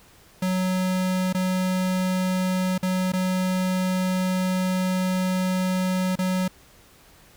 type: tone with dropouts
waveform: square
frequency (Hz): 185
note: F#3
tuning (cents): 0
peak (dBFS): -22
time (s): 0.42-6.48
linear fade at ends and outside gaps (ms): 5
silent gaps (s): 1.328-1.346 / 2.78-2.828 / 3.121-3.134 / 6.156-6.188
effects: pink hiss -53 dBFS RMS until 7.36 s